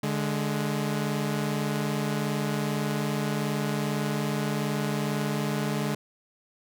sawtooth tone pair together, 146.7 / 209.2 Hz, D3 / G#3, -2 / +13 cents, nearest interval tritone, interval 615 cents, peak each -25 dBFS, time 0.03-5.95 s, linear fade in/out 5 ms, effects none

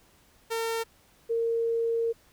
sawtooth / sine tone pair in turn, 455 / 460.3 Hz, A#4 / A#4, -42 / -22 cents, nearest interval unison, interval 20 cents, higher second, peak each -24 dBFS, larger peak neither, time 0.5-0.84 / 1.29-2.13 s, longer second, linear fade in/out 20 ms, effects pink hiss -61 dBFS RMS until 2.32 s

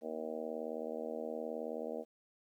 harmonic tone, 79 Hz, D#2, 27 cents sharp, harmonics 3 / 4 / 5 / 6 / 7 / 8 / 9 / 10, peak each -46 / -48 / -52 / -42 / -45 / -45 / -54 / -54 dBFS, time 0.01-2.05 s, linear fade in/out 50 ms, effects 12-bit

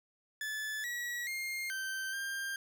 40% pulse tone with pitch steps, 1734 / 1924 / 2123 / 1555 / 1593 Hz, A6 / B6 / C7 / G6 / G6, -26 / -46 / +25 / -14 / +27 cents, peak -35 dBFS, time 0.41-2.56 s, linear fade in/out 2 ms, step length 430 ms, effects 12-bit

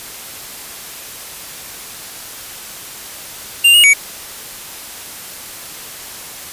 square tone with pitch steps, 2790 / 2867 / 2250 Hz, F7 / F7 / C#7, -2 / +45 / +25 cents, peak -6 dBFS, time 3.64-3.937 s, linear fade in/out 10 ms, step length 99 ms, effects white hiss -31 dBFS RMS until 6.52 s + resampled to 32000 Hz

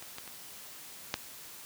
clicks, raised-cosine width 0.2 ms, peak -27 / -23 / -28 / -12 dBFS, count 4, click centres 0.025 / 0.184 / 0.277 / 1.141 s, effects white hiss -48 dBFS RMS until 1.65 s + high-pass 60 Hz 12 dB/octave

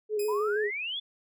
sine tone with vibrato, 420 Hz, G#4, 19 cents sharp, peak -26 dBFS, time 0.09-0.71 s, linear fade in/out 50 ms, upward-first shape square, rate 6.4 Hz, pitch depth 30 cents each way
5% pulse tone with exponential decay, 2511 Hz, D#7, 15 cents sharp, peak -27 dBFS, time 0.19-0.7 s, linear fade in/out 5 ms, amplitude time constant 110 ms
sine exponential sweep, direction up, 938 to 3520 Hz, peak -31 dBFS, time 0.28-1 s, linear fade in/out 10 ms
effects none

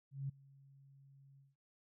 sine tone with ADSR envelope, 137.4 Hz, C#3, 15 cents flat, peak -36 dBFS, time 0.11-1.56 s, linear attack 180 ms, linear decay 10 ms, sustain -24 dB, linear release 180 ms, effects none

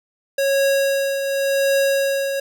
square tone with tremolo, 550 Hz, C#5, 14 cents flat, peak -15 dBFS, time 0.38-2.4 s, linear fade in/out 5 ms, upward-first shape triangle, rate 0.9 Hz, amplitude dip 55%, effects none

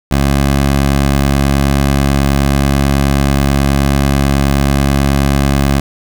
15% pulse tone, 69.3 Hz, C#2, in tune, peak -3 dBFS, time 0.11-5.8 s, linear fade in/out 5 ms, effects none

